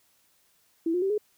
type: tone with pitch steps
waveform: sine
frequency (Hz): 329.6 / 357.4 / 387.5 / 420.1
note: E4 / F4 / G4 / G#4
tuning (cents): 0 / +40 / -20 / +20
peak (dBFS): -23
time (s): 0.86-1.18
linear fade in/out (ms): 5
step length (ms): 80
effects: white hiss -66 dBFS RMS until 1.37 s

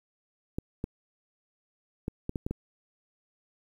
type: clicks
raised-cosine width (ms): 3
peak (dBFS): -18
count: 7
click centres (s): 0.585 / 0.841 / 2.081 / 2.294 / 2.358 / 2.465 / 2.51
effects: 9-bit

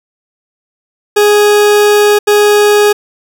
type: tone bursts at uneven times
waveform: 40% pulse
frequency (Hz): 415.3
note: G#4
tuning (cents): 0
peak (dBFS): -4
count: 2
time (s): 1.16-2.19 / 2.27-2.93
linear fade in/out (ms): 10
effects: none

